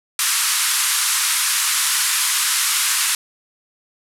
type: band-pass noise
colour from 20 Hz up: white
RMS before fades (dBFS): -19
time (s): 0.19-3.15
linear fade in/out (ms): 2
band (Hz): 1000 to 12000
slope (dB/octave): 48
effects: none